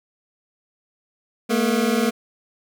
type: tone pair together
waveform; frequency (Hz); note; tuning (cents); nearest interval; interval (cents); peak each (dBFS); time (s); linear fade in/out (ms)
25% pulse; 218.5 / 238.7; A3 / A#3; -12 / +41; major second; 153; -17; 1.49-2.11; 20
effects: none